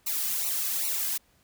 blue noise with flanger, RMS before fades -29 dBFS, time 0.06-1.18 s, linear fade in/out 10 ms, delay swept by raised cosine 0.59 to 2.19 ms, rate 2.5 Hz, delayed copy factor -0.9, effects pink hiss -65 dBFS RMS until 1.43 s

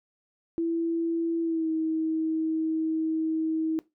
sine tone with pitch glide, 332.5 to 319 Hz, E4 to D#4, +15 to +43 cents, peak -24 dBFS, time 0.58-3.79 s, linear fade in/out 0 ms, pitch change -72 cents, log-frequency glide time 1.42-1.7 s, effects noise-tail reverb RT60 0.2 s tail -19 dB re dry

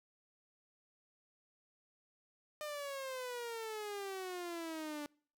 sawtooth exponential sweep, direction down, 608 to 290.9 Hz, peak -37 dBFS, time 2.61-5.06 s, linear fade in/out 0 ms, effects noise-tail reverb RT60 0.5 s tail -26 dB re dry

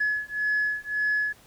sine beating tone pair, 1700 / 1701.8 Hz, G#6 / G#6, +40 / +42 cents, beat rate 1.8 Hz, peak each -26 dBFS, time 0-1.33 s, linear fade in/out 10 ms, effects tanh soft clip ceiling -18 dBFS + pink hiss -55 dBFS RMS until 1.46 s

